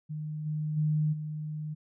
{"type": "tone with level steps", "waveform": "sine", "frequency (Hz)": 152.9, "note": "D#3", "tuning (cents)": -30, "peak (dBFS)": [-33, -29, -24, -33], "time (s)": [0.09, 1.75], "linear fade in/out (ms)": 20, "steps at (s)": [0.45, 0.76, 1.12], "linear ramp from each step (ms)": 20, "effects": []}